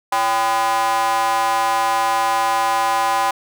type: tone with high-pass filter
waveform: square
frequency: 112.5 Hz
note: A2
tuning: 39 cents sharp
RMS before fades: -18 dBFS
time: 0.12-3.31 s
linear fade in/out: 5 ms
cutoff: 890 Hz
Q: 7.5
effects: none